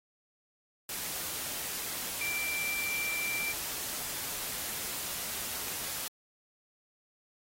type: tone in noise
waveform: sine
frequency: 2349 Hz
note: D7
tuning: in tune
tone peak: -32 dBFS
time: 2.21-3.52 s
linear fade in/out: 2 ms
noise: white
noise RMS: -37 dBFS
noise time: 0.89-6.08 s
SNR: +2 dB
effects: AAC 48 kbps